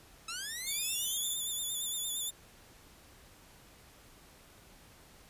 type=linear sweep; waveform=10% pulse; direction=up; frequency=1289 to 3619 Hz; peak=-29 dBFS; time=0.28-1.34 s; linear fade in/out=5 ms
type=tone with vibrato; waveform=10% pulse; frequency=3519 Hz; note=A7; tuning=in tune; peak=-27 dBFS; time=0.66-2.31 s; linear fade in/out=20 ms; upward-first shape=sine; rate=8.7 Hz; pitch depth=56 cents each way
effects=pink hiss -58 dBFS RMS until 5.29 s + resampled to 32000 Hz